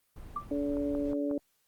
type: noise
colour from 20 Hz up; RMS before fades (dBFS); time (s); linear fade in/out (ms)
brown; -45; 0.16-1.13; 5
type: tone with exponential decay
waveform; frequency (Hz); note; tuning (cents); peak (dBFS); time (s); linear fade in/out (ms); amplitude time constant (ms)
sine; 1174.7; D6; 0; -28; 0.36-0.48; 5; 26
type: harmonic tone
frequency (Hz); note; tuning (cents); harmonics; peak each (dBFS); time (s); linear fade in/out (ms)
143.5; D3; -40; 2 / 3 / 4; -30 / -38 / -35; 0.51-1.38; 2
type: click train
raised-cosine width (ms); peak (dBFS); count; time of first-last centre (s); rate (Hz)
1; -29; 4; 0.77-1.312; 5.53
effects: white hiss -73 dBFS RMS until 1.67 s + Opus 32 kbps